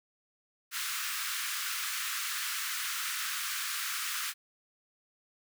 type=high-pass noise; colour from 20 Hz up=pink; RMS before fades=-35 dBFS; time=0.71-4.34 s; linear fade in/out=50 ms; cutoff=1200 Hz; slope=48 dB/octave; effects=none